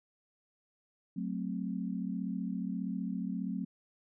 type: chord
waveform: sine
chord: F# diminished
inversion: none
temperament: equal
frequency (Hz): 185 / 220 / 261.6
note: F#3 / A3 / C4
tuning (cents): 0 / 0 / 0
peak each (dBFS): -36 / -38 / -39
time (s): 1.16-3.65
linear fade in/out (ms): 10
effects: none